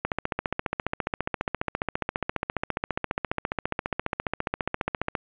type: click train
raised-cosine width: 0.5 ms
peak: -10 dBFS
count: 76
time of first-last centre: 0.05-5.152 s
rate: 14.7 Hz
effects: resampled to 8000 Hz + 7-bit